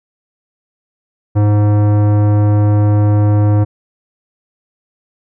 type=tone with tanh clipping; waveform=sine; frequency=104.1 Hz; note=G#2; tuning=5 cents sharp; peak=-10 dBFS; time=1.35-3.65 s; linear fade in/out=20 ms; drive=17 dB; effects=none